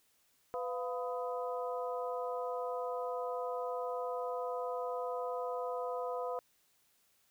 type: harmonic tone with a mistuned harmonic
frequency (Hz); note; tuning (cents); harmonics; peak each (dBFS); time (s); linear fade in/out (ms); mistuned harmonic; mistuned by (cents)
250.4; B3; +24; 2 / 3 / 4 / 5; -37 / -41 / -43 / -45; 0.54-6.39; 0; 3; -120
effects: white hiss -72 dBFS RMS until 7.3 s